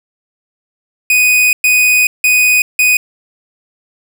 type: tone bursts at uneven times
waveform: 45% pulse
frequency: 2489 Hz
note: D#7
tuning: in tune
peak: -7 dBFS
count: 4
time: 1.1-1.53 / 1.64-2.07 / 2.24-2.62 / 2.79-2.97 s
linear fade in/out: 2 ms
effects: none